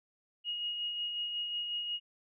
sine tone with tremolo, 2878 Hz, F#7, 49 cents flat, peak -32 dBFS, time 0.44-2 s, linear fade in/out 50 ms, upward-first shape sine, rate 5.5 Hz, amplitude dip 35%, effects none

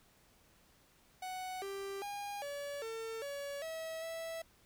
45% pulse tone with pitch steps, 743 / 393.8 / 813 / 571 / 449.8 / 566 / 646 / 656 Hz, F#5 / G4 / G#5 / D5 / A4 / C#5 / E5 / E5, +7 / +8 / -37 / -49 / +38 / +36 / -35 / -9 cents, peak -40 dBFS, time 1.22-4.42 s, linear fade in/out 5 ms, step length 400 ms, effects pink hiss -67 dBFS RMS until 4.65 s

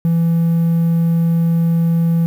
triangle tone, 166.9 Hz, E3, 22 cents sharp, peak -9 dBFS, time 0.05-2.26 s, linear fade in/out 0 ms, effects tanh soft clip ceiling -5 dBFS + 7-bit

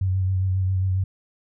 sine tone with vibrato, 94 Hz, F#2, 28 cents sharp, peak -19 dBFS, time 0.01-1.04 s, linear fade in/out 5 ms, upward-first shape sine, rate 7.4 Hz, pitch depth 28 cents each way, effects none

